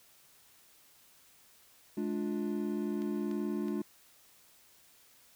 triangle chord, D diminished, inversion second, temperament just, 211.4 / 293.7 / 352.4 Hz, Ab3 / D4 / F4, +31 / 0 / +16 cents, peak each -33 / -35 / -35 dBFS, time 1.97-3.82 s, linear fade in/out 5 ms
clicks, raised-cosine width 0.2 ms, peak -34 dBFS, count 3, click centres 3.02 / 3.313 / 3.683 s
effects white hiss -62 dBFS RMS until 5.35 s

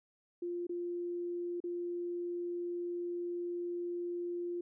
sine tone with dropouts, 349.2 Hz, F4, in tune, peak -35 dBFS, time 0.42-4.61 s, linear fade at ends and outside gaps 5 ms, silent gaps 0.669-0.693 / 1.603-1.639 s, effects none

